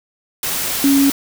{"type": "tone in noise", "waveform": "sine", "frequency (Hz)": 277.2, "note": "C#4", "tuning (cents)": 0, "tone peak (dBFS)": -10, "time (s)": [0.84, 1.1], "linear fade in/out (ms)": 2, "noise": "white", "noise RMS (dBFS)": -21, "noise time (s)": [0.43, 1.12], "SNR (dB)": 8, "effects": []}